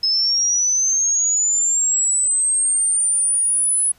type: linear sweep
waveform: sine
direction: up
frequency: 5150 to 10220 Hz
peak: -15 dBFS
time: 0.03-3.92 s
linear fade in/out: 5 ms
effects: pink hiss -54 dBFS RMS until 3.98 s + resampled to 32000 Hz